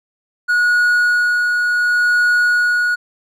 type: tone with tremolo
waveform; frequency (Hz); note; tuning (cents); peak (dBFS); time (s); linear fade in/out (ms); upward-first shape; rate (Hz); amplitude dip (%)
triangle; 1454; F#6; -31; -9; 0.48-2.96; 20; sine; 0.69; 30
effects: none